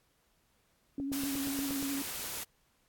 sine tone with vibrato, 277.2 Hz, C#4, in tune, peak -33 dBFS, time 0.98-2.02 s, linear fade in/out 2 ms, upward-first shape triangle, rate 11 Hz, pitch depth 38 cents each way
click train, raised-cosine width 2 ms, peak -29 dBFS, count 8, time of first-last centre 1-1.826 s, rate 8.47 Hz
white noise, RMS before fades -39 dBFS, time 1.12-2.44 s, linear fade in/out 10 ms
effects pink hiss -72 dBFS RMS until 2.88 s + AAC 64 kbps

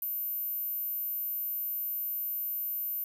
sine tone, 13560 Hz, G#9, 35 cents sharp, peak -31 dBFS, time 0.02-3.04 s, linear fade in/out 2 ms, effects none

